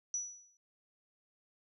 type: tone with exponential decay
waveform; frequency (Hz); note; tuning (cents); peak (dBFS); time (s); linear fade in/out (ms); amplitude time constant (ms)
sine; 5900; F#8; -6; -31; 0.14-0.57; 1; 93
effects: none